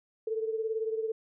sine beating tone pair, 440 / 458 Hz, A4 / A#4, 0 / -31 cents, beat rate 18 Hz, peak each -30 / -36 dBFS, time 0.27-1.12 s, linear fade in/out 5 ms, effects none

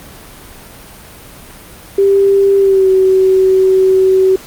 sine tone with pitch glide, 394.6 to 378.5 Hz, G4 to F#4, +11 to +39 cents, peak -6 dBFS, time 1.98-4.36 s, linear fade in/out 5 ms, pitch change -72 cents, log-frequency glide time 2.58-2.89 s, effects pink hiss -35 dBFS RMS until 4.46 s + Opus 32 kbps

